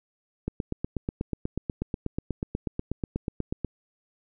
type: click train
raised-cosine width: 3 ms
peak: -15 dBFS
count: 27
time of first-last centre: 0.48-3.647 s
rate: 8.21 Hz
effects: none